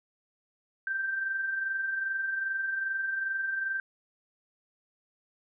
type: tone pair together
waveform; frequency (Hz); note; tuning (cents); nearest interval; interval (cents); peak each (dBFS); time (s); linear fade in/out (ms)
sine; 1545.5 / 1568; G6 / G6; -25 / 0; unison; 25; -40 / -29; 0.87-3.8; 2
effects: none